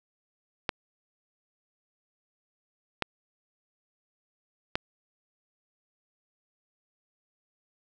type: clicks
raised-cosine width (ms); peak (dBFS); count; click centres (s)
0.3; -10; 3; 0.692 / 3.023 / 4.755
effects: none